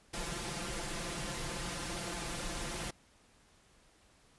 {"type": "noise with comb filter", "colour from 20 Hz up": "pink", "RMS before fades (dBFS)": -39, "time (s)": [0.13, 2.91], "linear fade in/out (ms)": 10, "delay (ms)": 5.8, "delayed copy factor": 1, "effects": ["pink hiss -65 dBFS RMS until 4.38 s", "resampled to 24000 Hz"]}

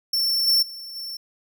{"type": "tone with level steps", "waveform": "45% pulse", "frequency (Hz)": 5410, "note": "E8", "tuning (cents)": 44, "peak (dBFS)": [-20, -16, -35, -31], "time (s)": [0.13, 1.17], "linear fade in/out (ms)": 5, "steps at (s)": [0.47, 0.62, 0.95], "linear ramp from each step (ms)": 10, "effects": []}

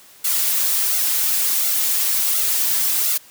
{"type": "noise with flanger", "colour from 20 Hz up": "blue", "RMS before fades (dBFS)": -19, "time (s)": [0.24, 3.18], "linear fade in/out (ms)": 10, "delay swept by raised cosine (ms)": [1.4, 6.8], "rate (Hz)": 1.4, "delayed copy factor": 0.85, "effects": ["white hiss -47 dBFS RMS until 3.3 s", "high-pass 100 Hz 12 dB/octave"]}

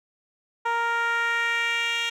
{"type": "tone with band-pass filter sweep", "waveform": "10% pulse", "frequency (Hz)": 466.2, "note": "A#4", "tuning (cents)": 0, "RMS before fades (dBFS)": -25, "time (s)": [0.65, 2.1], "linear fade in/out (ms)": 10, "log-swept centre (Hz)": [960, 3200], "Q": 1.9, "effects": []}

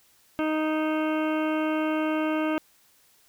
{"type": "harmonic tone with a mistuned harmonic", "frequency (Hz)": 311.1, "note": "D#4", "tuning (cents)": 0, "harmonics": [1, 2, 3, 4, 5, 7, 8, 9, 10], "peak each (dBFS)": [-25, -30, -36, -35, -37, -40, -46, -41, -46], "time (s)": [0.39, 2.58], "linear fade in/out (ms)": 0, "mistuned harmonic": 9, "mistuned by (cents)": -41, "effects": ["white hiss -61 dBFS RMS until 3.28 s"]}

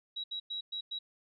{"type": "tone bursts at uneven times", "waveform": "sine", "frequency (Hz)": 3869, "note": "B7", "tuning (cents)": -36, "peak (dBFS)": -35, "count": 5, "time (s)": [[0.16, 0.24], [0.31, 0.4], [0.5, 0.61], [0.72, 0.81], [0.91, 0.99]], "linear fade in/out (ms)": 10, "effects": []}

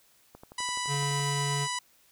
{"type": "click train", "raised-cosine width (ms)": 1, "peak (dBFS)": -32, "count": 11, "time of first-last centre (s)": [0.35, 1.197], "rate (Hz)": 11.8}
{"type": "harmonic tone", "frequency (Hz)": 987.8, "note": "B5", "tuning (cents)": 0, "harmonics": [1, 2, 3, 4, 5, 6, 7, 8, 9, 10], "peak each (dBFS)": [-34, -37, -39, -40, -41, -42, -42, -43, -44, -44], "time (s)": [0.58, 1.79], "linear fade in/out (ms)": 5}
{"type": "tone", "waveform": "square", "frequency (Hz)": 142.3, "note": "C#3", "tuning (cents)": 46, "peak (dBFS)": -30, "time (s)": [0.87, 1.68], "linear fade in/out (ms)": 50}
{"effects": ["white hiss -63 dBFS RMS until 2.11 s"]}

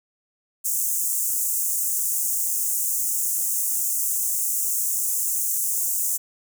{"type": "high-pass noise", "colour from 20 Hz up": "pink", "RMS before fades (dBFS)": -24, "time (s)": [0.64, 6.18], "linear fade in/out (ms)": 20, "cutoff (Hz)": 6700, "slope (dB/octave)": 48, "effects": []}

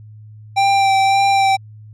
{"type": "tone with vibrato", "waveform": "square", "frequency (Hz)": 784, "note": "G5", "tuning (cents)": 0, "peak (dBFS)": -12, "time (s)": [0.56, 1.57], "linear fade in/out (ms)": 20, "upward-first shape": "sine", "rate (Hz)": 1.8, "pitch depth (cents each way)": 17, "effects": ["added 107 Hz sine -36 dBFS peak until 1.93 s", "low-pass 6000 Hz 12 dB/octave"]}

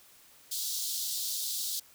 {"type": "high-pass noise", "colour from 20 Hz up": "pink", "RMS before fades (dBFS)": -34, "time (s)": [0.51, 1.8], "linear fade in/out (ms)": 10, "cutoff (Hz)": 3600, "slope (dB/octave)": 48, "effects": ["white hiss -58 dBFS RMS until 1.94 s"]}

